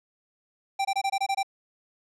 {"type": "tone bursts", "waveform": "square", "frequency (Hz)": 784, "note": "G5", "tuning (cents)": 0, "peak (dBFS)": -24, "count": 8, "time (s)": [0.79, 1.431], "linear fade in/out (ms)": 10, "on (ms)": 60, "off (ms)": 23, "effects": ["low-pass 8000 Hz 12 dB/octave"]}